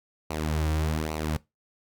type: tone with flanger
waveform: sawtooth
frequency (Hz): 77.78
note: D#2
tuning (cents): 0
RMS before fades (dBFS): -28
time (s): 0.3-1.37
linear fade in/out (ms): 5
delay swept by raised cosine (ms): 0.58 to 4.78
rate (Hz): 1.2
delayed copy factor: -0.7
effects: noise-tail reverb RT60 0.2 s tail -20 dB re dry